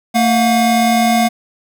square tone pair together, 226.1 / 717.8 Hz, A3 / F5, +47 / +47 cents, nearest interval octave + minor sixth, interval 2000 cents, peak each -14 dBFS, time 0.14-1.29 s, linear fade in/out 20 ms, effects none

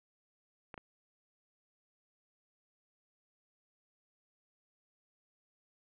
clicks, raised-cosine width 0.5 ms, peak -30 dBFS, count 2, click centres 0.742 / 0.778 s, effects resampled to 8000 Hz + 12-bit

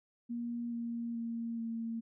sine tone with pitch steps, 236.9 / 234 / 231.2 / 228.4 Hz, A#3 / A#3 / A#3 / A#3, +28 / +7 / -14 / -35 cents, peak -35 dBFS, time 0.29-2.01 s, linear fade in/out 20 ms, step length 430 ms, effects none

